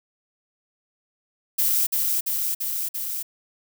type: noise with echo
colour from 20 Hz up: violet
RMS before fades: -21 dBFS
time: 1.58-1.87 s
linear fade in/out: 10 ms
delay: 340 ms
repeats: 4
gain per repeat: -2 dB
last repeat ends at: 3.23 s
effects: none